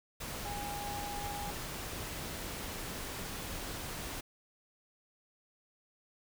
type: tone in noise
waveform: sine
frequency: 818 Hz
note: G#5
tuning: 26 cents flat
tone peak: -40 dBFS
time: 0.45-1.51 s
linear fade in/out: 10 ms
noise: pink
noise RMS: -41 dBFS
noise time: 0.2-4.21 s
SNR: -2 dB
effects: none